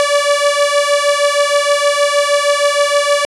sawtooth beating tone pair, 573 / 579.4 Hz, D5 / D5, -43 / -24 cents, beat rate 6.4 Hz, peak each -10 dBFS, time 0-3.25 s, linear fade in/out 0 ms, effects resampled to 24000 Hz

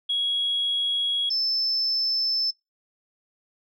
sine tone pair in turn, 3322 / 5273 Hz, G#7 / E8, 0 / 0 cents, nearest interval minor sixth, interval 800 cents, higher second, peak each -21 dBFS, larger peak neither, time 0.09-1.3 / 1.3-2.51 s, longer neither, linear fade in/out 10 ms, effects noise-tail reverb RT60 0.2 s tail -23 dB re dry + tanh soft clip ceiling -17 dBFS

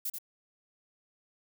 violet noise with echo, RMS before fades -34 dBFS, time 0.05-0.1 s, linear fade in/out 5 ms, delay 86 ms, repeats 1, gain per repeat -5 dB, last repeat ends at 0.186 s, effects none

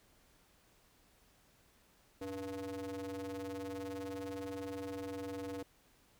square ring-modulated tone, 98.7 Hz, G2, 12 cents sharp, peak -38 dBFS, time 2.21-5.63 s, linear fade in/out 5 ms, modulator 385 Hz, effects pink hiss -68 dBFS RMS until 6.19 s

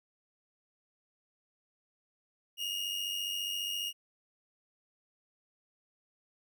40% pulse tone with amplitude modulation, 2855 Hz, F7, 37 cents sharp, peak -30 dBFS, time 2.57-3.93 s, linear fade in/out 50 ms, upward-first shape sine, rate 94.7 Hz, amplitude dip 50%, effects none

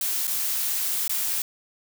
blue noise with dropouts, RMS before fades -26 dBFS, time 0.01-1.42 s, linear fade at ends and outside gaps 2 ms, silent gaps 0.271-0.277 / 1.079-1.094 s, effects none

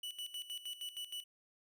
45% pulse tone with tremolo, 2960 Hz, F#7, in tune, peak -40 dBFS, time 0.03-1.24 s, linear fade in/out 5 ms, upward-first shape square, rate 6.4 Hz, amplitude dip 75%, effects none

